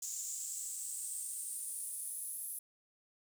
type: noise with high-pass filter sweep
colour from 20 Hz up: pink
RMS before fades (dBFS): -42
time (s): 0.02-2.59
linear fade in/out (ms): 5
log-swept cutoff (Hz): 6900 to 11000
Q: 6.9
effects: none